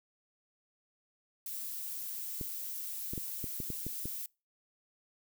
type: noise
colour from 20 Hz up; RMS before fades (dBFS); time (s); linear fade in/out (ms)
violet; -40; 1.46-4.26; 2
type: clicks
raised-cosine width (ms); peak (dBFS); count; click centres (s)
3; -26; 8; 2.412 / 3.135 / 3.178 / 3.442 / 3.602 / 3.703 / 3.866 / 4.056
effects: noise-tail reverb RT60 0.3 s tail -26 dB re dry